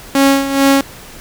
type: tone with tremolo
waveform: sawtooth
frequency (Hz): 274.6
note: C#4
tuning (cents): -16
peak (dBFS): -3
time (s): 0.15-0.81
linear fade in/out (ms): 2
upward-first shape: sine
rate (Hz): 2.3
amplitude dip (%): 70
effects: pink hiss -35 dBFS RMS until 1.2 s